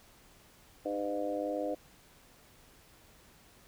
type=harmonic tone with a mistuned harmonic; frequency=101.6 Hz; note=G#2; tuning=38 cents flat; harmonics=3 / 4 / 5 / 6 / 7; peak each=-37 / -45 / -36 / -37 / -41 dBFS; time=0.85-1.75 s; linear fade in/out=10 ms; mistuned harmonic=4; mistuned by=-23 cents; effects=pink hiss -60 dBFS RMS until 3.67 s